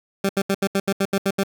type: tone bursts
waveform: 20% pulse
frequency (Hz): 196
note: G3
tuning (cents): 0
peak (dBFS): -13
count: 10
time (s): 0.24-1.435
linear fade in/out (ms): 5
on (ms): 52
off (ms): 75
effects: none